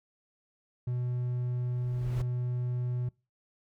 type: tone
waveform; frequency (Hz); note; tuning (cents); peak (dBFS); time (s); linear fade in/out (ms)
triangle; 123.47; B2; 0; -27; 0.87-3.09; 5
type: noise with exponential growth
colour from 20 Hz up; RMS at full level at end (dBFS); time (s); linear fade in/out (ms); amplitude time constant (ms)
brown; -34; 1.53-2.22; 5; 150
effects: noise-tail reverb RT60 0.3 s tail -25 dB re dry